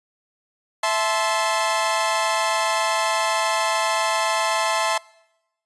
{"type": "chord", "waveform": "sawtooth", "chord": "A minor", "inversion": "second", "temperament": "equal with one note detuned", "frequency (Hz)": [659.3, 869.9, 1046.5], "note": ["E5", "A5", "C6"], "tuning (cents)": [0, -20, 0], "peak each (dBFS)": -20, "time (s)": [0.83, 4.98], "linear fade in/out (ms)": 5, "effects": ["noise-tail reverb RT60 0.9 s tail -23 dB re dry", "resampled to 24000 Hz"]}